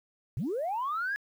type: linear sweep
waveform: sine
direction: up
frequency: 97 to 1701 Hz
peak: -28 dBFS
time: 0.37-1.16 s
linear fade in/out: 0 ms
effects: tanh soft clip ceiling -25 dBFS + 10-bit